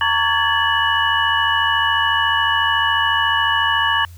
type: tone cluster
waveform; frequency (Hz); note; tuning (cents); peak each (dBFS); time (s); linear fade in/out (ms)
sine; 915 / 1129 / 1662 / 1736 / 2938; A#5 / C#6 / G#6 / A6 / F#7; -32 / +31 / +1 / -24 / -13; -21; 0.01-4.05; 2
effects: added 86 Hz sine -36 dBFS peak until 4.17 s + white hiss -51 dBFS RMS until 4.17 s